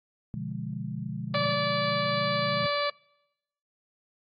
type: chord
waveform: sine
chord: B diminished seventh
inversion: none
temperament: equal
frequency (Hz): 123.47 / 146.83 / 174.61 / 207.7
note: B2 / D3 / F3 / Ab3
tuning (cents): 0 / 0 / 0 / 0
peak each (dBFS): -37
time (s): 0.34-2.66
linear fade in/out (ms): 0
type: harmonic tone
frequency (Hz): 579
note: D5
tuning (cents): -25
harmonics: 1 / 2 / 3 / 4 / 5 / 6 / 7 / 8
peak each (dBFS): -29 / -30 / -36 / -35 / -42 / -39 / -36 / -39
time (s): 1.34-2.9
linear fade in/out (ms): 5
effects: noise-tail reverb RT60 0.9 s tail -26 dB re dry + AAC 32 kbps